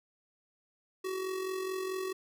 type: tone with amplitude modulation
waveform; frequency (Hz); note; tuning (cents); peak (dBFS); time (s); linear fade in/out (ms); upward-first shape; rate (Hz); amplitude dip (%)
square; 376.7; F#4; +31; -32; 1.04-2.13; 10; sine; 44.6; 50
effects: none